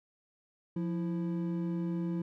triangle tone pair together, 174.61 / 331.2 Hz, F3 / E4, 0 / +8 cents, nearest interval major seventh, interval 1108 cents, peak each -30 / -35 dBFS, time 0.76-2.22 s, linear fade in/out 5 ms, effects none

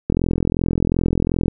click train, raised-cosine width 3 ms, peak -5 dBFS, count 60, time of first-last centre 0.1-1.482 s, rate 42.7 Hz, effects none

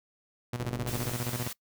sawtooth tone with tremolo, 121.3 Hz, B2, 31 cents flat, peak -26 dBFS, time 0.53-1.48 s, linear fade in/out 5 ms, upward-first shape square, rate 15 Hz, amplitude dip 70%
click train, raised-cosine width 2 ms, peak -26 dBFS, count 26, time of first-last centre 0.61-1.116 s, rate 49.4 Hz
white band-stop noise, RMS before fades -39 dBFS, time 0.87-1.53 s, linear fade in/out 5 ms, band 270 to 450 Hz, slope 96 dB/octave
effects noise-tail reverb RT60 0.1 s tail -22 dB re dry

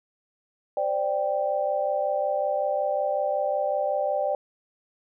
sine chord, C suspended second, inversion none, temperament just, 523.3 / 588.7 / 784.9 Hz, C5 / D5 / G5, 0 / +4 / +2 cents, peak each -30 / -25 / -28 dBFS, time 0.77-4.35 s, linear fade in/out 2 ms, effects none

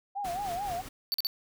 sine tone with vibrato, 752 Hz, F#5, 28 cents sharp, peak -31 dBFS, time 0.15-0.82 s, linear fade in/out 20 ms, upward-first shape sine, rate 4.6 Hz, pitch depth 160 cents each way
pink noise with tremolo, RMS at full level -41 dBFS, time 0.24-0.89 s, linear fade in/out 10 ms, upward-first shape sine, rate 4.7 Hz, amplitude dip 45%
square tone bursts, 4501 Hz, C#8, 26 cents sharp, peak -27 dBFS, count 3, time 1.12-1.269 s, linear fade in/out 0 ms, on 21 ms, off 43 ms
effects none

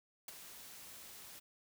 white noise with ADSR envelope, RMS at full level -44 dBFS, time 0.28-1.4 s, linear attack 3 ms, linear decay 15 ms, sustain -9 dB, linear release 15 ms, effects none

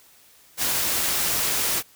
white noise with amplitude modulation, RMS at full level -22 dBFS, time 0.57-1.83 s, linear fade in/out 50 ms, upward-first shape sine, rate 224 Hz, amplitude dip 35%, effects white hiss -54 dBFS RMS until 1.95 s

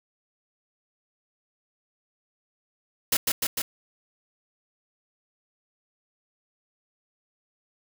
white noise with echo, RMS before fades -22 dBFS, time 3.12-3.17 s, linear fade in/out 5 ms, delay 150 ms, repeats 3, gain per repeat -2 dB, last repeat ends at 3.62 s, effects none

